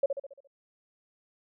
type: tone with echo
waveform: sine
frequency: 554.4 Hz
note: C#5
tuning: in tune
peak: -20 dBFS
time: 0.03-0.06 s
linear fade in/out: 5 ms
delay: 69 ms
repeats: 6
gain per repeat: -6 dB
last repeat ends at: 0.474 s
effects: none